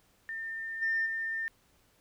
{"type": "tone with level steps", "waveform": "sine", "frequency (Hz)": 1804, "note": "A6", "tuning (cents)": 43, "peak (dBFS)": [-35, -26, -31], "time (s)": [0.29, 1.48], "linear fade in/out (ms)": 0, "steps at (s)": [0.81, 1.05], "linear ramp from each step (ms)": 20, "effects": ["tanh soft clip ceiling -22 dBFS", "pink hiss -67 dBFS RMS until 2 s"]}